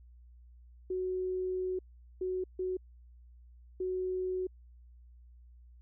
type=tone bursts at uneven times; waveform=sine; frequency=370 Hz; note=F#4; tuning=in tune; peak=-31 dBFS; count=4; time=0.9-1.79 / 2.21-2.44 / 2.59-2.77 / 3.8-4.47 s; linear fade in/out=5 ms; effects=added 60 Hz sine -53 dBFS peak until 5.81 s